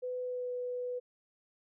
sine tone with pitch glide, 501 to 495 Hz, B4 to B4, +25 to +4 cents, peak -34 dBFS, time 0.02-1 s, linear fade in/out 20 ms, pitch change -21 cents, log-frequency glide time 0.2-0.51 s, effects none

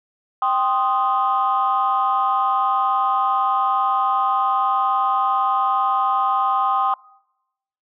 sine chord, C minor, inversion second, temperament equal, 784 / 1046.5 / 1244.5 Hz, G5 / C6 / Eb6, 0 / 0 / 0 cents, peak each -20 dBFS, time 0.42-6.94 s, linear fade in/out 2 ms, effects noise-tail reverb RT60 0.9 s tail -24 dB re dry + tanh soft clip ceiling -9 dBFS

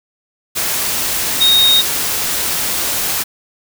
sine tone in noise, 3729 Hz, A#7, in tune, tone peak -8 dBFS, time 1.4-1.82 s, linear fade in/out 20 ms, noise white, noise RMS -18 dBFS, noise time 0.55-3.24 s, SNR +7 dB, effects none

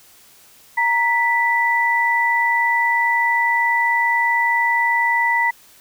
sine tone pair together, 932.3 / 1975.5 Hz, A#5 / B6, 0 / 0 cents, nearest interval octave + minor second, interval 1300 cents, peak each -18 / -17 dBFS, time 0.77-5.51 s, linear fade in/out 10 ms, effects white hiss -49 dBFS RMS until 5.8 s

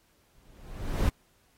brown noise with exponential growth, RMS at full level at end -22 dBFS, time 0.35-1.09 s, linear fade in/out 2 ms, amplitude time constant 160 ms, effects pink hiss -67 dBFS RMS until 1.57 s + AAC 48 kbps

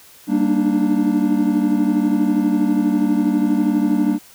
triangle chord, Eb major seventh, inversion first, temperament equal with one note detuned, 196 / 233.1 / 293.7 / 306 Hz, G3 / Bb3 / D4 / Eb4, 0 / 0 / 0 / -29 cents, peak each -19 / -18 / -16 / -21 dBFS, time 0.27-4.19 s, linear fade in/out 50 ms, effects white hiss -46 dBFS RMS until 4.34 s

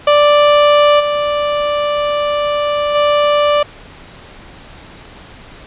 30% pulse tone with level steps, 587.3 Hz, D5, in tune, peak -4 / -11 / -7 dBFS, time 0.07-3.63 s, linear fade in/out 5 ms, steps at 0.99 / 2.94 s, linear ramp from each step 20 ms, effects pink hiss -37 dBFS RMS until 5.66 s + resampled to 8000 Hz

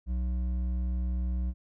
sine tone with hard clipping, 61.74 Hz, B1, in tune, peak -29 dBFS, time 0.06-1.54 s, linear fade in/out 50 ms, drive 7 dB, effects none

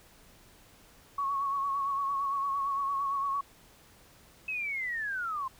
sine tone with vibrato, 1108.7 Hz, C#6, in tune, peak -28 dBFS, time 1.18-3.41 s, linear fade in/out 5 ms, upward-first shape sine, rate 8.8 Hz, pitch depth 36 cents each way
sine linear sweep, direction down, 2600 to 1024 Hz, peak -31 dBFS, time 4.48-5.48 s, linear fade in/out 5 ms
effects pink hiss -58 dBFS RMS until 5.59 s

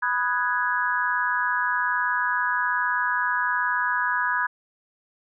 sine chord, G# minor seventh, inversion first, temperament equal, 987.8 / 1244.5 / 1480 / 1661.2 Hz, B5 / D#6 / F#6 / G#6, 0 / 0 / 0 / 0 cents, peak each -26 / -30 / -28 / -25 dBFS, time 0.02-4.47 s, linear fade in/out 10 ms, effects none

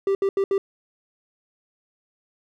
triangle tone bursts at uneven times, 392 Hz, G4, in tune, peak -16 dBFS, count 4, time 0.07-0.15 / 0.22-0.29 / 0.37-0.44 / 0.51-0.58 s, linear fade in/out 2 ms, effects none

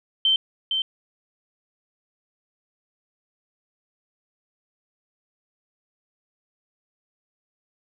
sine tone with echo, 3109 Hz, G7, 15 cents flat, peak -16 dBFS, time 0.25-0.36 s, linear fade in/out 2 ms, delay 460 ms, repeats 1, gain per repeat -5 dB, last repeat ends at 0.82 s, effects none

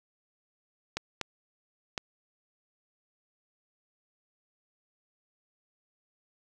clicks, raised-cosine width 0.2 ms, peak -14 dBFS, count 3, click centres 0.97 / 1.213 / 1.978 s, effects none

